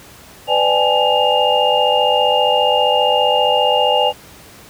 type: tone cluster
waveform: sine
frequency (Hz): 501 / 594 / 798 / 853 / 2823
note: B4 / D5 / G5 / G#5 / F7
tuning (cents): +25 / +20 / +31 / +46 / +18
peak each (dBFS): -18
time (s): 0.47-4.13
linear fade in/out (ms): 50
effects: pink hiss -41 dBFS RMS until 4.69 s + high-pass 60 Hz 12 dB/octave